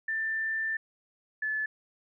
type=tone pair in turn; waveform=sine; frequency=1779 / 1731.4 Hz; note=A6 / A6; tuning=+19 / -28 cents; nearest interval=unison; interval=47 cents; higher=first; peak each=-28 dBFS; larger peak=neither; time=0.08-0.77 / 1.42-1.66 s; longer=first; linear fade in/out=5 ms; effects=none